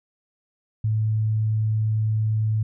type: tone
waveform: sine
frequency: 108.9 Hz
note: A2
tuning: 17 cents flat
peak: -19 dBFS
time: 0.84-2.63 s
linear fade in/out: 5 ms
effects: none